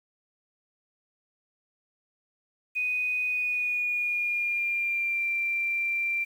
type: tone with pitch glide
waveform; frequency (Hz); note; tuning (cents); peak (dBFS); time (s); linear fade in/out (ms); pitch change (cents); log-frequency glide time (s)
sine; 2489 to 2362; D#7 to D7; 0 to +9; -25; 2.75-6.25; 20; -91; 3.27-5.24
effects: 9-bit